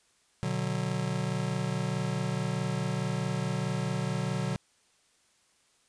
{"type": "chord", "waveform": "square", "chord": "B minor", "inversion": "none", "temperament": "just", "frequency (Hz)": [123.47, 148.16, 185.21], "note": ["B2", "D3", "F#3"], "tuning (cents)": [0, 16, 2], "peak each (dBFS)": -34, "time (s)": [0.43, 4.56], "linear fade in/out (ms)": 0, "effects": ["white hiss -67 dBFS RMS until 5.88 s", "resampled to 22050 Hz"]}